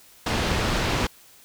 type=low-pass noise; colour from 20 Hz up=pink; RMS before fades=-24 dBFS; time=0.26-1.07 s; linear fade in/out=5 ms; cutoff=4800 Hz; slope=12 dB/octave; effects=white hiss -52 dBFS RMS until 1.44 s